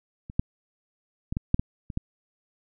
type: clicks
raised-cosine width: 5 ms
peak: -26 / -9 / -17 / -15 / -6 / -12 / -23 / -14 dBFS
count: 8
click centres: 0.299 / 0.395 / 1.325 / 1.369 / 1.544 / 1.595 / 1.902 / 1.974 s
effects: none